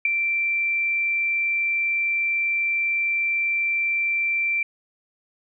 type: tone with ADSR envelope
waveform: sine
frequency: 2349 Hz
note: D7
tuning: in tune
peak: -14 dBFS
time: 0.05-4.63 s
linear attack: 4 ms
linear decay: 9 ms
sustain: -6 dB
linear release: 4 ms
effects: none